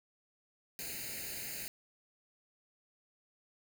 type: noise with comb filter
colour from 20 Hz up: white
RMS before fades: -42 dBFS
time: 0.79-1.68 s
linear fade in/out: 0 ms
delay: 0.44 ms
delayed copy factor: +0.95
effects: none